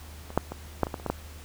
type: clicks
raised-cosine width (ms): 1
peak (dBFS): -26 / -7 / -20 / -8 / -19 / -17 / -28 / -16 / -11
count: 9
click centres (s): 0.304 / 0.376 / 0.52 / 0.833 / 0.869 / 0.942 / 0.999 / 1.063 / 1.1
effects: added 76 Hz sine -43 dBFS peak until 1.44 s + pink hiss -49 dBFS RMS until 1.44 s